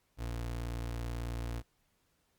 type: tone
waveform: 30% pulse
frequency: 58.3 Hz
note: A#1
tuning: 1 cent sharp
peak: -33 dBFS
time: 0.17-1.63 s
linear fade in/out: 50 ms
effects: pink hiss -75 dBFS RMS until 2.38 s + Opus 48 kbps